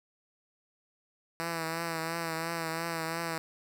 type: tone with vibrato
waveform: 5% pulse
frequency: 164.81 Hz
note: E3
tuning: in tune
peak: -21 dBFS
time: 1.4-3.38 s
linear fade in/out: 0 ms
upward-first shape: triangle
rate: 2.9 Hz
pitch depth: 45 cents each way
effects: none